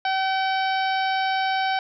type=harmonic tone; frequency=765 Hz; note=G5; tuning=42 cents flat; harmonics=1 / 2 / 3 / 4 / 5 / 6 / 7; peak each=-22 / -28 / -32 / -34 / -36 / -38 / -39 dBFS; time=0.05-1.79 s; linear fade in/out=2 ms; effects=none